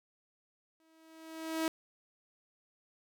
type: tone with exponential growth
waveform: sawtooth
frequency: 321.7 Hz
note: E4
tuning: 42 cents flat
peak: -25 dBFS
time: 0.8-1.68 s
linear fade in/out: 1 ms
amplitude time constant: 190 ms
effects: none